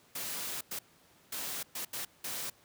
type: noise bursts at uneven times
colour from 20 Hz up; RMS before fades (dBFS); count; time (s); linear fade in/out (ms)
white; -38; 6; 0.15-0.61 / 0.71-0.79 / 1.32-1.63 / 1.75-1.85 / 1.93-2.05 / 2.24-2.5; 5
effects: pink hiss -63 dBFS RMS until 2.64 s + high-pass 100 Hz 12 dB/octave